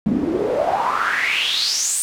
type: noise with band-pass filter sweep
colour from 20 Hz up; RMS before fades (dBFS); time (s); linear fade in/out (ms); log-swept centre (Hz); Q
pink; -20; 0.06-2.02; 0; 210 to 9100; 6.4
effects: none